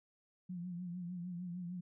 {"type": "tone with vibrato", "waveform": "sine", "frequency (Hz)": 177.1, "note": "F3", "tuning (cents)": 24, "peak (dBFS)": -40, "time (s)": [0.49, 1.81], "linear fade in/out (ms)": 10, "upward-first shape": "triangle", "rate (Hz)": 6.6, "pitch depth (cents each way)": 73, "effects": []}